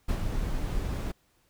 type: noise with ADSR envelope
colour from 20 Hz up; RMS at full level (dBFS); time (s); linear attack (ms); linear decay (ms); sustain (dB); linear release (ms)
brown; -25; 0.08-1.12; 13; 79; -5; 11
effects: pink hiss -68 dBFS RMS until 1.49 s